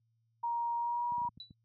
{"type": "tone with pitch glide", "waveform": "sine", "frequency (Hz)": [941, 959.1], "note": ["A#5", "A#5"], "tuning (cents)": [16, 49], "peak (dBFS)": -31, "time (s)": [0.43, 1.29], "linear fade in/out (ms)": 10, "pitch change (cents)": 33, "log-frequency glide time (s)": [0.77, 1.05]}
{"type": "clicks", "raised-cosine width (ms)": 5, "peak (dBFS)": -38, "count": 7, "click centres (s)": [1.121, 1.181, 1.217, 1.25, 1.289, 1.375, 1.508]}
{"type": "tone with exponential decay", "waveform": "sine", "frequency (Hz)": 3951, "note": "B7", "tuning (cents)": 0, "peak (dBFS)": -40, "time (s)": [1.4, 1.54], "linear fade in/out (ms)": 2, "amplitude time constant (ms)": 30}
{"effects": ["added 114 Hz sine -70 dBFS peak until 1.64 s", "high-pass 100 Hz 12 dB/octave"]}